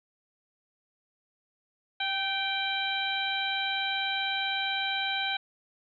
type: harmonic tone with a mistuned harmonic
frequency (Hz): 784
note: G5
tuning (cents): 0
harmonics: 1 / 2 / 3 / 4 / 5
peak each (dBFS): -34 / -34 / -34 / -34 / -34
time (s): 2-5.37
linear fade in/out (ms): 5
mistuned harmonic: 2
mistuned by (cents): -26
effects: none